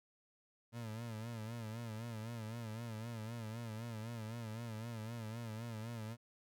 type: tone with vibrato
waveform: 30% pulse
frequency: 113.2 Hz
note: A2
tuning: 50 cents sharp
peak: -40 dBFS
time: 0.72-6.17 s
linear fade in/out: 50 ms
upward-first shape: sine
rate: 3.9 Hz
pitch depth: 87 cents each way
effects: none